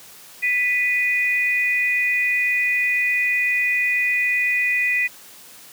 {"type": "tone pair together", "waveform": "sine", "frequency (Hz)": [1981, 2473], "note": ["B6", "D#7"], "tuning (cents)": [5, -11], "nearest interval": "major third", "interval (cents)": 384, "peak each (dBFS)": -20, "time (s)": [0.42, 5.08], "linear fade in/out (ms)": 20, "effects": ["white hiss -44 dBFS RMS until 5.72 s", "high-pass 100 Hz 12 dB/octave"]}